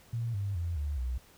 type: tone with pitch steps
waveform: sine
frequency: 116.54 / 99.71 / 85.31 / 72.99 / 62.45 Hz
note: A#2 / G2 / F2 / D2 / B1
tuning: 0 / +30 / -40 / -10 / +20 cents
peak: -30 dBFS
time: 0.13-1.18 s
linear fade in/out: 5 ms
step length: 210 ms
effects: pink hiss -59 dBFS RMS until 1.37 s